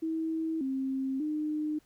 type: tone with pitch steps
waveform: sine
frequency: 322 / 266.3 / 304.4 Hz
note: E4 / C4 / D#4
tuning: -41 / +31 / -38 cents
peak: -29 dBFS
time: 0.02-1.79 s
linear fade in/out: 10 ms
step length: 590 ms
effects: pink hiss -67 dBFS RMS until 1.85 s